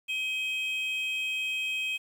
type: tone pair together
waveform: triangle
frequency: 2533 / 3197 Hz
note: D#7 / G7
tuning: +30 / +33 cents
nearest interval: major third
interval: 403 cents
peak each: -28 / -34 dBFS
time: 0.08-1.98 s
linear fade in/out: 20 ms
effects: 9-bit